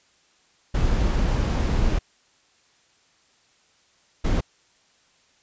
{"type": "noise bursts at uneven times", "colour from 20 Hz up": "brown", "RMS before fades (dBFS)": -21, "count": 2, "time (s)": [[0.74, 1.99], [4.24, 4.41]], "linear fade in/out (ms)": 10, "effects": ["white hiss -61 dBFS RMS until 5.42 s", "resampled to 16000 Hz"]}